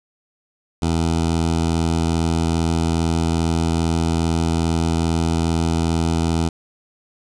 15% pulse tone with notch filter, 82.41 Hz, E2, in tune, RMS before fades -19 dBFS, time 0.82-6.49 s, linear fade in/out 5 ms, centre 1800 Hz, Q 1.4, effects resampled to 22050 Hz + 8-bit

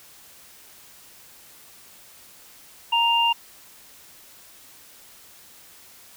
sine tone pair together, 932.3 / 2798 Hz, A#5 / F7, 0 / +3 cents, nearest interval octave + perfect fifth, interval 1903 cents, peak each -20 dBFS, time 2.92-3.33 s, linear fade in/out 10 ms, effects white hiss -49 dBFS RMS until 6.16 s

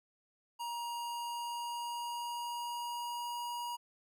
square tone with pitch glide, 946 to 957 Hz, A#5 to A#5, +25 to +45 cents, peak -38 dBFS, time 0.59-3.77 s, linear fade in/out 20 ms, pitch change +20 cents, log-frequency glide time 0.94-3.5 s, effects none

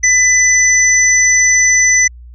sine tone pair together, 2000 / 5993 Hz, B6 / F#8, +21 / +21 cents, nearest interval octave + perfect fifth, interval 1900 cents, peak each -10 dBFS, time 0.03-2.08 s, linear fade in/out 10 ms, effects added 60 Hz sine -32 dBFS peak until 2.34 s

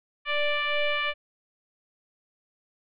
sine tone with frequency modulation, 1174.7 Hz, D6, in tune, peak -23 dBFS, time 0.25-1.14 s, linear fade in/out 50 ms, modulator 588 Hz, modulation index 3, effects none

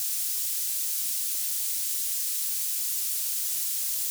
pink high-pass noise, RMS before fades -29 dBFS, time 0-4.1 s, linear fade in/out 0 ms, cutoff 8100 Hz, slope 12 dB/octave, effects none

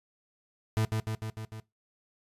40% pulse tone with echo, 109.8 Hz, A2, 3 cents flat, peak -24 dBFS, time 0.77-0.85 s, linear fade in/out 0 ms, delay 150 ms, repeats 5, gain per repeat -3 dB, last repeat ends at 1.6 s, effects noise-tail reverb RT60 0.2 s tail -20 dB re dry + resampled to 32000 Hz

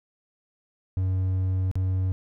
triangle tone with dropouts, 93.5 Hz, F#2, 19 cents sharp, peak -20 dBFS, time 0.97-2.12 s, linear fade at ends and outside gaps 0 ms, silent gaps 1.714-1.755 s, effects none

